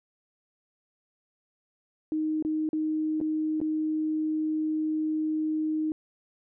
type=tone with dropouts; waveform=sine; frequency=311.1 Hz; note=D#4; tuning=in tune; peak=-25 dBFS; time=2.12-5.92 s; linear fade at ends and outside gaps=1 ms; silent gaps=2.425-2.449 / 2.69-2.731 / 3.203-3.212 / 3.603-3.614 s; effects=none